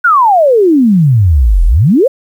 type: exponential two-way sweep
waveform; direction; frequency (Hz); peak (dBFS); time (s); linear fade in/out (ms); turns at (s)
sine; down then up; 1500 to 38.06 to 585; -4; 0.04-2.08; 10; 1.65
effects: 7-bit